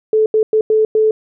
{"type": "tone bursts at uneven times", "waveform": "sine", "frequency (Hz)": 435, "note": "A4", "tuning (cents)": -20, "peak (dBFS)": -9, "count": 5, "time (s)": [[0.13, 0.26], [0.34, 0.43], [0.53, 0.61], [0.7, 0.85], [0.95, 1.11]], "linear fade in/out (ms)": 2, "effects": []}